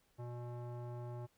square tone with low-pass filter, 121 Hz, B2, 35 cents flat, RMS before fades -45 dBFS, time 0.18-1.27 s, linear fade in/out 20 ms, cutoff 860 Hz, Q 1.6, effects pink hiss -75 dBFS RMS until 1.37 s

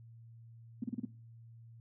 sine tone bursts, 235.4 Hz, A#3, 17 cents sharp, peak -32 dBFS, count 5, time 0.82-1.052 s, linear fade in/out 5 ms, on 20 ms, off 33 ms, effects noise-tail reverb RT60 0.4 s tail -19 dB re dry + added 115 Hz sine -52 dBFS peak until 1.8 s

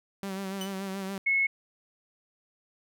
sawtooth tone with vibrato, 193.5 Hz, G3, 22 cents flat, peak -29 dBFS, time 0.23-1.18 s, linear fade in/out 0 ms, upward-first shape sine, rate 7 Hz, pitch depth 40 cents each way
sawtooth tone with exponential decay, 3000 Hz, F#7, 23 cents sharp, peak -30 dBFS, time 0.61-0.78 s, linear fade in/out 2 ms, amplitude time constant 36 ms
sine tone, 2186 Hz, C#7, 25 cents flat, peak -22 dBFS, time 1.26-1.47 s, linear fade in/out 10 ms
effects none

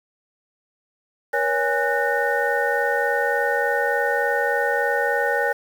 sine tone cluster, 476.6 / 560 / 821 / 1482 / 1830 Hz, A#4 / C#5 / G#5 / F#6 / A#6, +38 / +18 / -20 / +2 / -32 cents, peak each -25 dBFS, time 1.33-5.53 s, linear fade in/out 10 ms, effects 7-bit

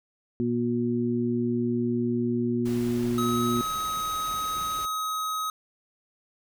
harmonic tone, 120 Hz, B2, 49 cents flat, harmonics 1 / 2 / 3, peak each -32 / -25 / -29 dBFS, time 0.4-3.61 s, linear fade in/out 0 ms
pink noise, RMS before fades -42 dBFS, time 2.65-4.86 s, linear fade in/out 10 ms
square tone with pitch glide, 1275 to 1266.9 Hz, D#6 to D#6, +42 to +31 cents, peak -28 dBFS, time 3.18-5.5 s, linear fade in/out 2 ms, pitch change -11 cents, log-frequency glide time 3.48-4.04 s
effects none

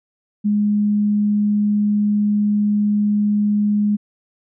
sine tone, 207.7 Hz, G#3, in tune, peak -14 dBFS, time 0.44-3.97 s, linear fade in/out 20 ms, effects none

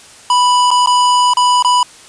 square tone with dropouts, 987.8 Hz, B5, in tune, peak -9 dBFS, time 0.3-1.83 s, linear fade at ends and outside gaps 2 ms, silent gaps 0.706-0.713 / 0.861-0.872 / 1.336-1.37 / 1.625-1.647 s, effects white hiss -39 dBFS RMS until 2.08 s + resampled to 22050 Hz

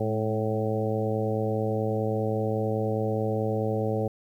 harmonic tone with a mistuned harmonic, 109.4 Hz, A2, 9 cents flat, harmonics 1 / 2 / 3 / 4 / 5 / 6 / 7, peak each -29 / -32 / -35 / -30 / -31 / -40 / -36 dBFS, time 0-4.08 s, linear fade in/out 5 ms, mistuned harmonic 2, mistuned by -35 cents, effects 10-bit

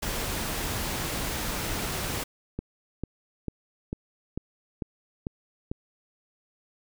pink noise, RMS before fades -31 dBFS, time 0.02-2.24 s, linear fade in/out 10 ms
click train, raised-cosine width 3 ms, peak -18 dBFS, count 8, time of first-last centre 2.59-5.715 s, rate 2.24 Hz
effects none

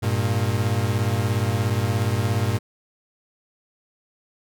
40% pulse beating tone pair, 99.5 / 116.5 Hz, G2 / A#2, +26 / -1 cents, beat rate 17 Hz, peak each -22 dBFS, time 0.02-2.59 s, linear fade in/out 20 ms, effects none

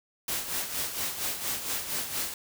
white noise with tremolo, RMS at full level -30 dBFS, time 0.28-2.34 s, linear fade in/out 2 ms, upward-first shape sine, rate 4.3 Hz, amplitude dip 60%, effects none

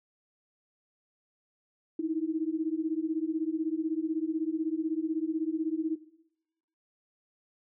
sine beating tone pair, 311.1 / 327.1 Hz, D#4 / E4, 0 / -13 cents, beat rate 16 Hz, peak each -32 / -31 dBFS, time 1.99-5.96 s, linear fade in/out 5 ms, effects noise-tail reverb RT60 1.0 s tail -20 dB re dry

